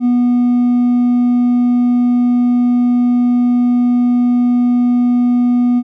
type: tone with hard clipping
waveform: sine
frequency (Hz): 244.2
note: B3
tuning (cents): -19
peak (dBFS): -10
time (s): 0-5.83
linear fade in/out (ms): 50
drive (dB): 2
effects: none